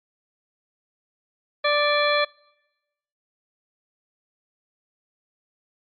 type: harmonic tone with a mistuned harmonic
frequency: 587.3 Hz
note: D5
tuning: in tune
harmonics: 1 / 2 / 3 / 4 / 6 / 7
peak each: -21 / -24 / -26 / -27 / -29 / -29 dBFS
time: 1.64-2.25 s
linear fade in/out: 10 ms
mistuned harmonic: 6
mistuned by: -55 cents
effects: noise-tail reverb RT60 1.0 s tail -26 dB re dry + MP3 48 kbps